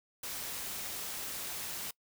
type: noise with amplitude modulation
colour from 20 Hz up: white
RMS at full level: -38 dBFS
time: 0.23-1.91 s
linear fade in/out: 5 ms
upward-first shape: sine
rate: 213 Hz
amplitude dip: 40%
effects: noise-tail reverb RT60 0.1 s tail -24 dB re dry